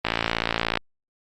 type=click train; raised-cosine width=0.3 ms; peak=-5 dBFS; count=42; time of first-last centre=0.05-0.773 s; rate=56.7 Hz; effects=Opus 24 kbps